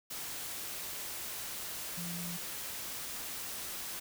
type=tone in noise; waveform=sine; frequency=173.4 Hz; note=F3; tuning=12 cents flat; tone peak=-40 dBFS; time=1.97-2.37 s; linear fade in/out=10 ms; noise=white; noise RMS=-41 dBFS; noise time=0.1-4 s; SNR=-2 dB; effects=none